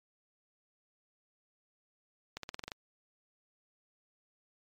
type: accelerating click train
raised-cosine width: 0.2 ms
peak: -22 dBFS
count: 8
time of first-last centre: 2.37-2.718 s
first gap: 63 ms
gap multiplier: 0.92
effects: MP3 96 kbps